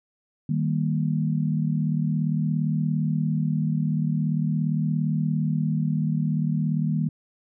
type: chord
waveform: sine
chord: Eb major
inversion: none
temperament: equal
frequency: 155.56 / 196 / 233.1 Hz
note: Eb3 / G3 / Bb3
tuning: 0 / 0 / 0 cents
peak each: -23 / -28 / -28 dBFS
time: 0.49-7.09 s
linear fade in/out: 5 ms
effects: none